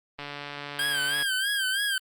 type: click train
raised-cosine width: 0.3 ms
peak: -20 dBFS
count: 150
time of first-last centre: 0.19-1.225 s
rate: 144 Hz
type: tone with vibrato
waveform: 25% pulse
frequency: 1586 Hz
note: G6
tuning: 20 cents sharp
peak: -21 dBFS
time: 0.79-1.98 s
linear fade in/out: 2 ms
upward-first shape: sine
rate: 3.1 Hz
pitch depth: 84 cents each way
effects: Opus 32 kbps